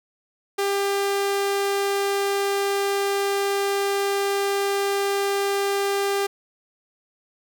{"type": "tone", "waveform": "sawtooth", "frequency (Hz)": 398.2, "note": "G4", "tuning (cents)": 27, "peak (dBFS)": -17, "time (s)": [0.58, 6.27], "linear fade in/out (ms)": 10, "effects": []}